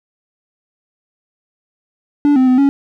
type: tone with pitch steps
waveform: triangle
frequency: 290 / 258.6 / 254.3 / 278.7 Hz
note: D4 / C4 / C4 / C#4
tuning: -22 / -20 / -49 / +9 cents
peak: -6 dBFS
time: 2.25-2.69 s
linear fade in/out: 0 ms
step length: 110 ms
effects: none